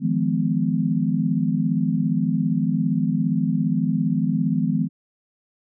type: chord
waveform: sine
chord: F half-diminished seventh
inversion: third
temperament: just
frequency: 157.15 / 174.61 / 209.5 / 251.4 Hz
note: Eb3 / F3 / Ab3 / Cb4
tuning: +18 / 0 / +15 / +31 cents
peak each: -24 dBFS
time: 0-4.89 s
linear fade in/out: 50 ms
effects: none